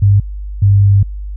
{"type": "tone pair in turn", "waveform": "sine", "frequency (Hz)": [100.3, 99.74], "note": ["G2", "G2"], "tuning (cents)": [40, 30], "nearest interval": "unison", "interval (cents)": 10, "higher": "first", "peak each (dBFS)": -5, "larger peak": "neither", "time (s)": [[0.02, 0.2], [0.62, 1.03]], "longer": "second", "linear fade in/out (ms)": 5, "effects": ["added 50 Hz sine -21 dBFS peak until 1.36 s"]}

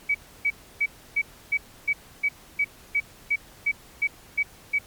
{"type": "tone bursts", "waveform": "sine", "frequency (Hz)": 2276, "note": "C#7", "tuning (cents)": 45, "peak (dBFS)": -19, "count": 14, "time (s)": [0.09, 4.788], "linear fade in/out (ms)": 10, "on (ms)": 57, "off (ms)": 300, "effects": ["pink hiss -50 dBFS RMS until 4.86 s", "MP3 96 kbps"]}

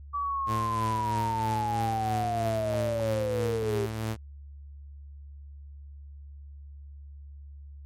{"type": "linear sweep", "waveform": "sine", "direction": "down", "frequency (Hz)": [1153, 392], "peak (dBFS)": -27, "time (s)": [0.13, 3.87], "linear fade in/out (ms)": 20}
{"type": "tone with tremolo", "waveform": "sawtooth", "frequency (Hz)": 110.9, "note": "A2", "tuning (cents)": 14, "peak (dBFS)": -24, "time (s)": [0.46, 4.17], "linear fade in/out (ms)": 50, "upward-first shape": "triangle", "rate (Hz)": 3.1, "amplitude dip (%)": 45}
{"effects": ["added 71 Hz sine -42 dBFS peak until 7.85 s", "MP3 64 kbps"]}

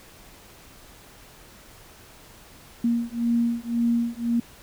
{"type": "beating tone pair", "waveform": "sine", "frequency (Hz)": [233.9, 235.8], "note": ["A#3", "A#3"], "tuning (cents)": [6, 20], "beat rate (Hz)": 1.9, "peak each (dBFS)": -24, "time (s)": [2.84, 4.4], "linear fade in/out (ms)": 5, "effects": ["pink hiss -49 dBFS RMS until 4.62 s"]}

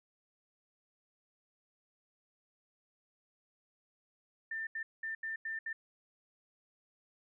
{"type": "tone bursts at uneven times", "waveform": "sine", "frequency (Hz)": 1791, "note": "A6", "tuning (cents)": 30, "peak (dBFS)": -36, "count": 6, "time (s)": [[4.51, 4.67], [4.75, 4.83], [5.03, 5.15], [5.23, 5.36], [5.45, 5.59], [5.66, 5.73]], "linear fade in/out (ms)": 5, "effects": []}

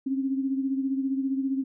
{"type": "beating tone pair", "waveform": "sine", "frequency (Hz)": [267.4, 282.4], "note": ["C4", "C#4"], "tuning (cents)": [38, 32], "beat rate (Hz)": 15, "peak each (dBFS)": [-25, -33], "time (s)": [0.06, 1.64], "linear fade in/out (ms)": 10, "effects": []}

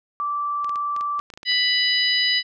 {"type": "tone", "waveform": "sine", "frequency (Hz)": 1166, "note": "D6", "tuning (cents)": -13, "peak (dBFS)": -22, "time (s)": [0.2, 1.2], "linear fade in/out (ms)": 0}
{"type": "clicks", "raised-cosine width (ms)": 0.2, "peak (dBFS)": -22, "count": 11, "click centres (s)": [0.645, 0.694, 0.758, 0.964, 1.01, 1.193, 1.302, 1.338, 1.375, 1.431, 1.519]}
{"type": "harmonic tone", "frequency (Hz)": 990, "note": "B5", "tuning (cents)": 4, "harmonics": [2, 3, 4, 5], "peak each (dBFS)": [-23, -23, -23, -23], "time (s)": [1.45, 2.43], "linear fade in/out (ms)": 50}
{"effects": []}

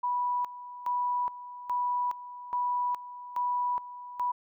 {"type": "tone with tremolo", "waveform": "sine", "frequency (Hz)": 982, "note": "B5", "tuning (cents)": -10, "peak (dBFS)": -26, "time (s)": [0.03, 4.32], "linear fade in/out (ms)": 10, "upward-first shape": "square", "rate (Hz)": 1.2, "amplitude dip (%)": 80, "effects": []}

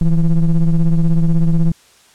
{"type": "ring-modulated tone", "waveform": "triangle", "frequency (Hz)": 86, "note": "F2", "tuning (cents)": -26, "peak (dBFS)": -4, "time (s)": [0.01, 1.72], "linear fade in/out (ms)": 5, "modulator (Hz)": 77.9, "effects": ["white hiss -49 dBFS RMS until 2.14 s", "low-pass 9000 Hz 12 dB/octave"]}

